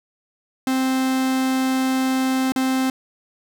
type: tone with dropouts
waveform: 45% pulse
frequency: 261.6 Hz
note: C4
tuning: in tune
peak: -18 dBFS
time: 0.67-2.9 s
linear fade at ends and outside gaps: 2 ms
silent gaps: 2.521-2.56 s
effects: none